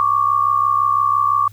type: tone pair together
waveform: sine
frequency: 1108.7 / 1174.6 Hz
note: C#6 / D6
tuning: 0 / 0 cents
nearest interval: minor second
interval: 100 cents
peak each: -16 dBFS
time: 0-1.48 s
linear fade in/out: 0 ms
effects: added 104 Hz sine -39 dBFS peak until 1.52 s + white hiss -53 dBFS RMS until 1.52 s